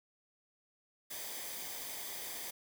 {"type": "noise with comb filter", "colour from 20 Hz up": "white", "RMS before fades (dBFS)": -43, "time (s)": [1.1, 2.51], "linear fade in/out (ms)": 10, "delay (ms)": 0.73, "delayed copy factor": -0.55, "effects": []}